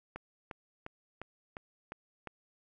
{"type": "click train", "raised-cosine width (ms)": 0.5, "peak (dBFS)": -26, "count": 7, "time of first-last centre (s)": [0.16, 2.273], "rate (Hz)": 2.84, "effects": []}